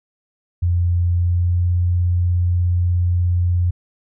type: tone with pitch glide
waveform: sine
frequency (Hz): 87.31 to 88.32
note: F2 to F2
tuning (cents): 0 to +20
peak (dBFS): -14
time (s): 0.62-3.71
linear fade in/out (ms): 10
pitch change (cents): +20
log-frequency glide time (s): 1.12-1.68
effects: none